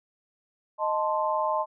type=chord; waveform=sine; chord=A diminished; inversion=second; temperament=equal; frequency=622.3 / 880 / 1046.5 Hz; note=Eb5 / A5 / C6; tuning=0 / 0 / 0 cents; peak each=-28 dBFS; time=0.78-1.66 s; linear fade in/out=50 ms; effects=none